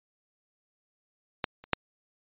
clicks, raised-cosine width 0.3 ms, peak -11 / -30 / -6 dBFS, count 3, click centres 1.442 / 1.64 / 1.733 s, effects resampled to 8000 Hz

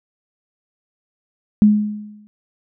sine tone with exponential decay, 209.8 Hz, G#3, 18 cents sharp, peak -5 dBFS, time 1.62-2.27 s, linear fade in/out 0 ms, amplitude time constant 140 ms, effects none

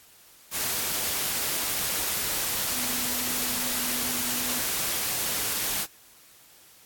sine tone in noise, 246.9 Hz, B3, in tune, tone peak -39 dBFS, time 2.7-4.63 s, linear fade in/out 50 ms, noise white, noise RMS -28 dBFS, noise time 0.51-5.87 s, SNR -14 dB, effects white hiss -54 dBFS RMS until 6.85 s + AAC 64 kbps

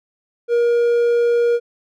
triangle tone, 473.9 Hz, A#4, 28 cents sharp, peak -11 dBFS, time 0.48-1.6 s, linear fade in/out 50 ms, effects none

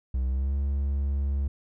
triangle tone with pitch glide, 64.2 to 69.61 Hz, C2 to C#2, -32 to +8 cents, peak -22 dBFS, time 0.14-1.48 s, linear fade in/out 5 ms, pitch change +140 cents, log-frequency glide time 0.27-0.54 s, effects none

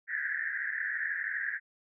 pink band-pass noise, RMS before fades -34 dBFS, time 0.07-1.6 s, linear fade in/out 50 ms, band 1600 to 1900 Hz, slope 96 dB/octave, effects none

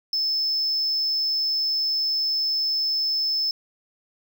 triangle tone, 5250 Hz, E8, 8 cents flat, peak -20 dBFS, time 0.13-3.51 s, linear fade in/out 2 ms, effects none

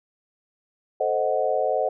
sine chord, A diminished seventh, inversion none, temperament equal, 440 / 523.3 / 622.3 / 740 Hz, A4 / C5 / Eb5 / Gb5, 0 / 0 / 0 / 0 cents, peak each -28 / -25 / -25 / -26 dBFS, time 1-1.89 s, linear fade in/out 5 ms, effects none

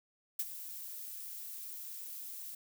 violet noise with ADSR envelope, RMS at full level -32 dBFS, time 0.39-2.55 s, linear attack 5 ms, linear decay 42 ms, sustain -13 dB, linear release 5 ms, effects none

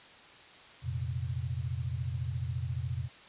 sine chord, F suspended fourth, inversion none, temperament equal, 87.31 / 116.54 / 130.81 Hz, F2 / Bb2 / C3, 0 / 0 / 0 cents, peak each -36 / -36 / -36 dBFS, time 0.82-3.09 s, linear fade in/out 50 ms, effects white hiss -53 dBFS RMS until 3.28 s + resampled to 8000 Hz

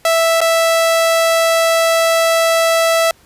sawtooth tone with dropouts, 659 Hz, E5, 1 cent flat, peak -7 dBFS, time 0.05-3.11 s, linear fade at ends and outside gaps 2 ms, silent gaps 0.406-0.414 s, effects pink hiss -50 dBFS RMS until 3.25 s + resampled to 32000 Hz

